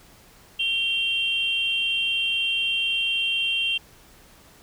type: tone pair together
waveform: sine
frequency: 2750 / 3162 Hz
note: F7 / G7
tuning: -27 / +14 cents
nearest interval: major second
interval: 241 cents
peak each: -24 / -23 dBFS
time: 0.59-3.78 s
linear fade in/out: 10 ms
effects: tanh soft clip ceiling -14 dBFS + pink hiss -52 dBFS RMS until 4.62 s